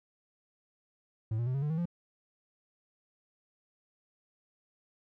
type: tone with pitch steps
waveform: triangle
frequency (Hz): 110 / 118.58 / 127.83 / 137.79 / 148.54 / 160.12 / 172.61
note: A2 / A#2 / C3 / C#3 / D3 / D#3 / F3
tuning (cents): 0 / +30 / -40 / -10 / +20 / +50 / -20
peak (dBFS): -27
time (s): 1.31-1.856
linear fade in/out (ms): 5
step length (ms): 78
effects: none